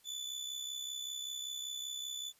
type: tone with amplitude modulation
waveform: 30% pulse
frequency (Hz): 3487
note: A7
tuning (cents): -16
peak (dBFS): -34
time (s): 0.04-2.33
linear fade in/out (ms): 50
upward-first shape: sine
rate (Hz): 65.2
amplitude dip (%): 60
effects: white hiss -68 dBFS RMS until 2.39 s + resampled to 32000 Hz